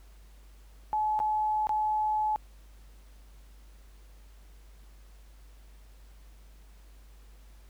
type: tone with dropouts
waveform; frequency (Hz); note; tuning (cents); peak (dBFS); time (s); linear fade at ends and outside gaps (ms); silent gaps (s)
sine; 856; A5; -48; -25; 0.93-2.36; 0; 1.191-1.201 / 1.67-1.693
effects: added 50 Hz sine -50 dBFS peak until 7.69 s + pink hiss -63 dBFS RMS until 7.69 s